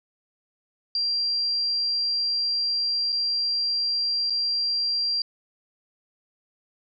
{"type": "tone with dropouts", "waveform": "sine", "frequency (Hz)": 4742, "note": "D8", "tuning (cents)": 16, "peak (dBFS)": -22, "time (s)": [0.95, 5.22], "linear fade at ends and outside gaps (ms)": 2, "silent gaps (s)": [[3.122, 3.126], [4.299, 4.304]], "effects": []}